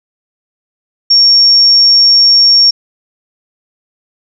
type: tone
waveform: sine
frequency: 5520 Hz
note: F8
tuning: 21 cents flat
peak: -3 dBFS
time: 1.1-2.71 s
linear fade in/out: 10 ms
effects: none